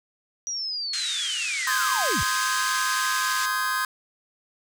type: linear sweep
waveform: sine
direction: down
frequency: 5830 to 38.96 Hz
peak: -27 dBFS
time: 0.47-2.23 s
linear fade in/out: 0 ms
type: band-pass noise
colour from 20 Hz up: white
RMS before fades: -32 dBFS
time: 0.93-3.46 s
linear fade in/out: 5 ms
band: 1400 to 8500 Hz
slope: 48 dB/octave
type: chord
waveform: 45% pulse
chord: Ab major seventh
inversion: first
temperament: just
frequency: 1038.3 / 1245.9 / 1557.4 / 1661.2 Hz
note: C6 / Eb6 / G6 / Ab6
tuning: -14 / +2 / -12 / 0 cents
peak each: -28 / -30 / -29 / -30 dBFS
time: 1.67-3.85 s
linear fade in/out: 2 ms
effects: none